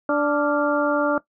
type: harmonic tone with a mistuned harmonic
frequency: 292.8 Hz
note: D4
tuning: 5 cents flat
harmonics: 1 / 2 / 3 / 4 / 5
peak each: -22 / -21 / -29 / -27 / -26 dBFS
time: 0.09-1.18 s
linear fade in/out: 2 ms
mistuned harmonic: 5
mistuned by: -85 cents
effects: noise-tail reverb RT60 0.1 s tail -17 dB re dry